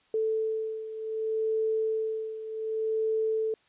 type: beating tone pair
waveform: sine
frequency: 440 / 440.66 Hz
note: A4 / A4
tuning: 0 / +3 cents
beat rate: 0.66 Hz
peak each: -28 / -33 dBFS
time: 0.14-3.54 s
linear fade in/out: 2 ms
effects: white hiss -65 dBFS RMS until 3.68 s + resampled to 8000 Hz

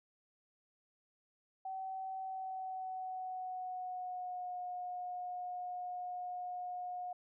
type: tone with pitch glide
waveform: sine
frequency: 762 to 721.3 Hz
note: G5 to F#5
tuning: -49 to -44 cents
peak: -39 dBFS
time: 1.65-7.13 s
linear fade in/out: 5 ms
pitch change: -95 cents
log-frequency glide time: 2.2-4.59 s
effects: none

